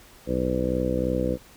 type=harmonic tone; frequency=63 Hz; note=B1; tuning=35 cents sharp; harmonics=1 / 2 / 3 / 4 / 5 / 6 / 7 / 8 / 9; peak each=-31 / -33 / -30 / -31 / -30 / -36 / -35 / -27 / -36 dBFS; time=0.26-1.38 s; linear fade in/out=50 ms; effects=pink hiss -51 dBFS RMS until 1.56 s